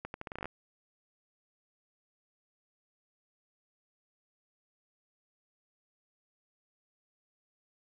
accelerating click train, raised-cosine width 0.5 ms, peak -24 dBFS, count 11, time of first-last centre 0.05-0.456 s, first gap 91 ms, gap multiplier 0.8, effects none

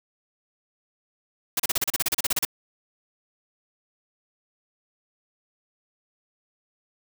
white noise bursts, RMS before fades -23 dBFS, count 15, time 1.57-2.451 s, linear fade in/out 5 ms, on 27 ms, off 34 ms, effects none

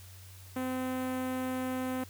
sawtooth tone with notch filter, 257 Hz, C4, 31 cents flat, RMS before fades -34 dBFS, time 0.56-2.04 s, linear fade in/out 5 ms, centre 4900 Hz, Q 0.61, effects added 93 Hz sine -49 dBFS peak until 2.09 s + white hiss -55 dBFS RMS until 2.09 s

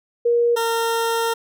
sine / 20% pulse tone pair in turn, 473.8 / 459 Hz, A#4 / A#4, +28 / -27 cents, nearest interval minor second, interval 55 cents, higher first, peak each -14 dBFS, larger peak neither, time 0.25-0.56 / 0.56-1.34 s, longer second, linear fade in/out 10 ms, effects none

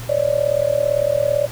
sine tone with amplitude modulation, 579 Hz, D5, 25 cents flat, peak -11 dBFS, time 0.09-1.47 s, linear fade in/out 10 ms, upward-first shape sine, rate 37.8 Hz, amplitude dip 95%, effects added 118 Hz sine -31 dBFS peak until 1.51 s + pink hiss -36 dBFS RMS until 1.51 s

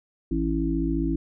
harmonic tone with a mistuned harmonic, 54.7 Hz, A1, 9 cents flat, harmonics 1 / 3 / 5 / 6, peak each -28 / -30 / -27 / -27 dBFS, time 0.31-1.16 s, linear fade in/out 5 ms, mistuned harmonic 3, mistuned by +24 cents, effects none

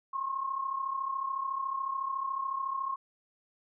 sine tone pair together, 1049 / 1082.9 Hz, C6 / C#6, +4 / -41 cents, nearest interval minor second, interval 55 cents, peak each -37 / -32 dBFS, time 0.13-2.96 s, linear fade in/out 10 ms, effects none

